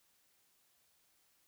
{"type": "silence", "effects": ["white hiss -73 dBFS RMS until 1.47 s"]}